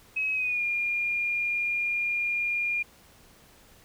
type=tone with pitch glide; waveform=sine; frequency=2554 to 2413 Hz; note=D#7 to D7; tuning=+45 to +46 cents; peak=-25 dBFS; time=0.16-2.83 s; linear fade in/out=10 ms; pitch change=-99 cents; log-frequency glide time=0.33-0.63 s; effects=pink hiss -56 dBFS RMS until 3.84 s

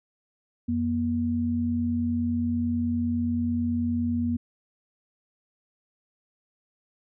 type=tone pair together; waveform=sine; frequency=89.49 / 238.9 Hz; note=F2 / A#3; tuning=+43 / +43 cents; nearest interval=octave + perfect fourth; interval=1700 cents; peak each=-30 / -24 dBFS; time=0.68-4.37 s; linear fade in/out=10 ms; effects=none

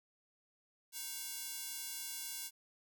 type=tone with high-pass filter; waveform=square; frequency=311.9 Hz; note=D#4; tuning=4 cents sharp; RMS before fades=-44 dBFS; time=0.92-2.51 s; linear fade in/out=50 ms; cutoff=5500 Hz; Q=0.51; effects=none

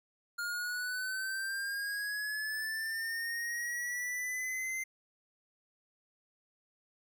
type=linear sweep; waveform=square; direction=up; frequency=1412 to 2081 Hz; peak=-35 dBFS; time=0.38-4.84 s; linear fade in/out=10 ms; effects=none

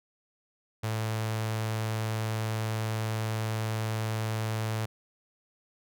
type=tone with notch filter; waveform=sawtooth; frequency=110 Hz; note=A2; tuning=in tune; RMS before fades=-31 dBFS; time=0.83-4.86 s; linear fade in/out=10 ms; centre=270 Hz; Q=1.3; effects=none

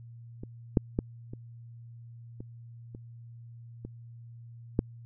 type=clicks; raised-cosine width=3 ms; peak=-26 / -9 / -13 / -28 / -28 / -30 / -26 / -11 dBFS; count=8; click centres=0.435 / 0.772 / 0.989 / 1.335 / 2.405 / 2.949 / 3.85 / 4.791 s; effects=added 117 Hz sine -45 dBFS peak until 5.05 s

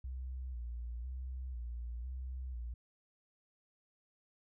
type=tone with vibrato; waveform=sine; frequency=61.5 Hz; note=B1; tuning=7 cents flat; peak=-39 dBFS; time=0.04-2.74 s; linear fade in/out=5 ms; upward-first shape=square; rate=1 Hz; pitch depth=68 cents each way; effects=none

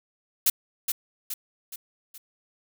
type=noise with echo; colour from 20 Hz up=blue; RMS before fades=-20 dBFS; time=0.46-0.5 s; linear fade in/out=5 ms; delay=420 ms; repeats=4; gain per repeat=-6 dB; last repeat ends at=2.18 s; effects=none

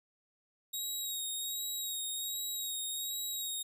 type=tone with vibrato; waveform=15% pulse; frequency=3785 Hz; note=A#7; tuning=26 cents sharp; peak=-29 dBFS; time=0.73-3.63 s; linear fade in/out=10 ms; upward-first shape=sine; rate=1.3 Hz; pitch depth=30 cents each way; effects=none

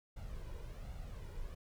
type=noise with flanger; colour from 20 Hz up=brown; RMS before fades=-45 dBFS; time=0.16-1.55 s; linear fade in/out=10 ms; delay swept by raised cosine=1.4 to 2.1 ms; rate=1.3 Hz; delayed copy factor=+0.6; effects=none

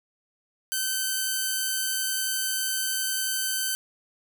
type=tone; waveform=5% pulse; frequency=1537 Hz; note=G6; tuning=35 cents flat; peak=-14 dBFS; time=0.72-3.75 s; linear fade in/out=0 ms; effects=none

